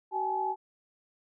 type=tone cluster; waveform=sine; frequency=379.7 / 803 / 859 Hz; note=F#4 / G5 / A5; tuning=+45 / +41 / -42 cents; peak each=-36 / -36 / -29 dBFS; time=0.11-0.56 s; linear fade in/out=50 ms; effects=none